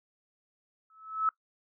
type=tone with exponential growth; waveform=sine; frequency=1300 Hz; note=E6; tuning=24 cents flat; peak=-21 dBFS; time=0.9-1.29 s; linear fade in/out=2 ms; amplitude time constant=84 ms; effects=noise-tail reverb RT60 0.1 s tail -21 dB re dry